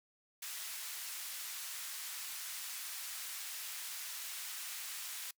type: band-pass noise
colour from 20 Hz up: white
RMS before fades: -44 dBFS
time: 0.42-5.31 s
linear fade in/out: 5 ms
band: 1300 to 16000 Hz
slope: 12 dB/octave
effects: noise-tail reverb RT60 0.1 s tail -24 dB re dry